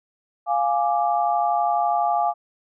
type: chord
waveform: sine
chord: D diminished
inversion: first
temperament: equal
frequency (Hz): 698.5 / 830.6 / 1174.7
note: F5 / Ab5 / D6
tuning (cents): 0 / 0 / 0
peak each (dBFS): -21 / -22 / -27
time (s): 0.46-2.34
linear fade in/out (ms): 50
effects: none